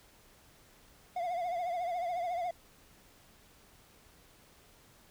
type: tone with vibrato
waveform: triangle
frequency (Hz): 702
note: F5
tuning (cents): +9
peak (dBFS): -30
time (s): 1.16-2.51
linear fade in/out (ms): 5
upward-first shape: triangle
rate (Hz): 14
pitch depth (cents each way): 93
effects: pink hiss -61 dBFS RMS until 5.1 s